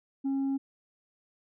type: tone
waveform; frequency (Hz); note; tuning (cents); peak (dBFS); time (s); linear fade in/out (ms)
sine; 272.2; C#4; -31; -24; 0.24-0.58; 20
effects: tanh soft clip ceiling -26 dBFS